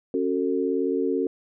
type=tone cluster; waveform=sine; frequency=274.3 / 370.5 / 448.5 Hz; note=C#4 / F#4 / A4; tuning=-18 / +2 / +33 cents; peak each=-26 dBFS; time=0.14-1.27 s; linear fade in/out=2 ms; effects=none